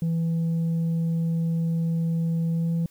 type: tone with pitch glide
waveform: sine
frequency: 165.4 to 167.03 Hz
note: E3 to E3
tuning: +6 to +23 cents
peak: -19 dBFS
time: 0.02-2.86 s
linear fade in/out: 2 ms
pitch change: +17 cents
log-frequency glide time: 2.52-2.73 s
effects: tanh soft clip ceiling -21 dBFS + white hiss -60 dBFS RMS until 2.9 s